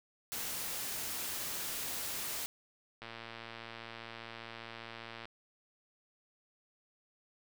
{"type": "noise", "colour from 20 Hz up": "white", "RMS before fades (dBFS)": -39, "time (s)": [0.32, 2.46], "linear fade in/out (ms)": 0}
{"type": "click train", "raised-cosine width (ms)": 0.3, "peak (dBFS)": -29, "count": 258, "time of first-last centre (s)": [3.02, 5.255], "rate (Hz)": 115}
{"effects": []}